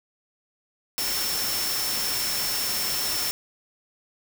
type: tone in noise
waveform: sine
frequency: 5390 Hz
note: E8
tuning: 38 cents sharp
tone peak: -29 dBFS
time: 0.98-3.31 s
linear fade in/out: 0 ms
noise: white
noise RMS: -28 dBFS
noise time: 0.98-3.31 s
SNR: -4 dB
effects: none